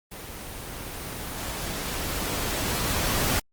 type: noise with level ramp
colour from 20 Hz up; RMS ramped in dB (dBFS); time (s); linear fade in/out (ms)
pink; -39 to -24; 0.11-3.4; 10
effects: Opus 24 kbps